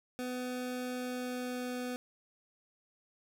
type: tone with pitch glide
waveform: 25% pulse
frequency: 250.5 to 248.9 Hz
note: B3 to B3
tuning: +25 to +14 cents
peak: -32 dBFS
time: 0.19-1.96 s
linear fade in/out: 0 ms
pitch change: -11 cents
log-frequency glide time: 0.91-1.79 s
effects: none